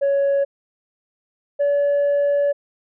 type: tone pair in turn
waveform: sine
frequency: 558 / 571.7 Hz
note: C#5 / D5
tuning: +11 / -47 cents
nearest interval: unison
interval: 42 cents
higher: second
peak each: -13 dBFS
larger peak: neither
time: 0.01-0.45 / 1.59-2.53 s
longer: second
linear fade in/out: 20 ms
effects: tanh soft clip ceiling -14 dBFS